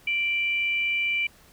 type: tone pair together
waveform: sine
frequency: 2349 / 2956 Hz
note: D7 / F#7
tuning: 0 / -2 cents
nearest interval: major third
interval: 398 cents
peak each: -23 / -32 dBFS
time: 0.07-1.27 s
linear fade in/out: 5 ms
effects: pink hiss -55 dBFS RMS until 1.52 s